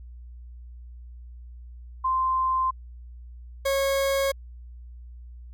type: tone pair in turn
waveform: sine / 40% pulse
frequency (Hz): 1042 / 547.2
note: C6 / C#5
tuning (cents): -7 / -23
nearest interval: major seventh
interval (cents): 1116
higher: first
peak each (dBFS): -21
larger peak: neither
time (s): 2.04-2.71 / 3.65-4.32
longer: neither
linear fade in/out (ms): 10
effects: added 60 Hz sine -40 dBFS peak until 5.53 s